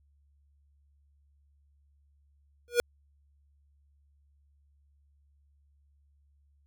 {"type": "tone with exponential growth", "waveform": "square", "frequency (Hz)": 480.5, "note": "B4", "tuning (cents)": -48, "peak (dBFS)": -18, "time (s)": [2.68, 2.8], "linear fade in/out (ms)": 0, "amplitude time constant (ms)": 24, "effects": ["added 71 Hz sine -63 dBFS peak until 6.66 s"]}